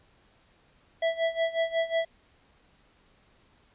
square tone with tremolo, 659.3 Hz, E5, in tune, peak -23 dBFS, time 1.02-2.05 s, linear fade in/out 5 ms, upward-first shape sine, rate 5.5 Hz, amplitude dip 85%, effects pink hiss -63 dBFS RMS until 3.74 s + resampled to 8000 Hz

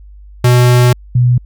square / sine tone pair in turn, 123.3 / 123.3 Hz, B2 / B2, -2 / -2 cents, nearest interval unison, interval 0 cents, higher neither, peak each -6 dBFS, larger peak neither, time 0.44-0.93 / 1.15-1.38 s, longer first, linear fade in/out 5 ms, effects added 50 Hz sine -33 dBFS peak until 1.45 s

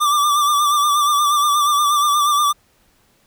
square tone with vibrato, 1174.7 Hz, D6, in tune, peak -14 dBFS, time 0-2.53 s, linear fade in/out 20 ms, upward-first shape sine, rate 8.4 Hz, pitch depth 47 cents each way, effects pink hiss -58 dBFS RMS until 3.26 s

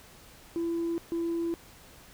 sine tone bursts at uneven times, 336 Hz, E4, 33 cents sharp, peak -26 dBFS, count 2, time 0.56-0.98 / 1.12-1.54 s, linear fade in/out 0 ms, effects tanh soft clip ceiling -25 dBFS + pink hiss -53 dBFS RMS until 2.13 s

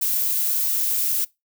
violet noise, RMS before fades -22 dBFS, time 0.01-1.25 s, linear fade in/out 10 ms, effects noise-tail reverb RT60 0.2 s tail -22 dB re dry

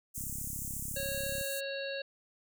pink high-pass noise, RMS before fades -40 dBFS, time 0.14-1.61 s, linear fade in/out 20 ms, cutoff 6800 Hz, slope 48 dB/octave
click train, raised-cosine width 5 ms, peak -32 dBFS, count 43, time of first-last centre 0.18-1.412 s, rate 34.1 Hz
harmonic tone, 550 Hz, C#5, 14 cents flat, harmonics 1 / 3 / 5 / 7 / 8, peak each -37 / -42 / -44 / -45 / -46 dBFS, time 0.96-2.02 s, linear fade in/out 5 ms
effects none

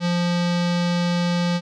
square tone with low-pass filter, 174.61 Hz, F3, in tune, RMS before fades -21 dBFS, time 0-1.61 s, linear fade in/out 50 ms, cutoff 4700 Hz, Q 2, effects none

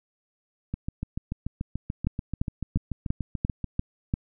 two click trains, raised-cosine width 5 ms, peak -17 / -12 dBFS, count 21 / 7, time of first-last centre 0.74-3.643 / 2.07-4.139 s, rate 6.89 / 2.9 Hz, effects none

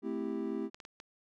triangle chord, A minor seventh, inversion none, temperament equal with one note detuned, 220 / 261.6 / 329.6 / 393.8 Hz, A3 / C4 / E4 / G4, 0 / 0 / 0 / +8 cents, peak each -37 dBFS, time 0.02-0.7 s, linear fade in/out 50 ms
clicks, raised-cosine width 0.2 ms, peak -30 dBFS, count 4, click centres 0.745 / 0.802 / 0.851 / 1.001 s
effects none

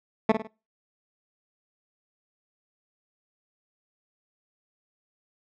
15% pulse tone with echo, 220 Hz, A3, in tune, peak -9 dBFS, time 0.29-0.32 s, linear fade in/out 5 ms, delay 51 ms, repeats 3, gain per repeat -8 dB, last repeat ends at 0.473 s, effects noise-tail reverb RT60 0.3 s tail -22 dB re dry + low-pass 2000 Hz 12 dB/octave

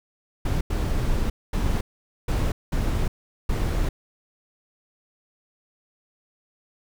brown noise bursts at uneven times, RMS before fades -23 dBFS, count 6, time 0.45-0.61 / 0.7-1.3 / 1.53-1.81 / 2.28-2.52 / 2.72-3.08 / 3.49-3.89 s, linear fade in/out 5 ms, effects none

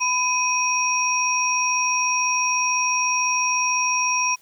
sine tone cluster, 998 / 2514 / 5640 Hz, B5 / D#7 / F8, +18 / +17 / +16 cents, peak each -23 dBFS, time 0-4.36 s, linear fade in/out 20 ms, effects white hiss -56 dBFS RMS until 4.41 s

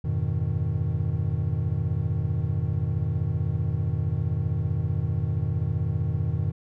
triangle chord, F half-diminished seventh, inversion none, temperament equal with one note detuned, 87.31 / 102.69 / 123.47 / 155.56 Hz, F2 / Ab2 / Cb3 / Eb3, 0 / -19 / 0 / 0 cents, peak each -27 dBFS, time 0.04-6.52 s, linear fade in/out 10 ms, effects none

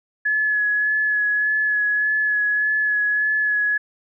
sine tone with vibrato, 1700 Hz, G#6, 40 cents sharp, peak -17 dBFS, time 0.25-3.78 s, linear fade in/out 10 ms, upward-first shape sine, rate 1.7 Hz, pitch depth 19 cents each way, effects none

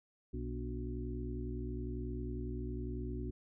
harmonic tone with a mistuned harmonic, 61 Hz, B1, 21 cents flat, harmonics 1 / 2 / 4 / 5 / 6, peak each -40 / -44 / -45 / -47 / -46 dBFS, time 0.33-3.31 s, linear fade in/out 10 ms, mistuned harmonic 5, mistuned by -64 cents, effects none

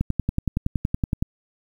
click train, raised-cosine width 5 ms, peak -9 dBFS, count 14, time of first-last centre 0.01-1.225 s, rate 10.7 Hz, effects 8-bit

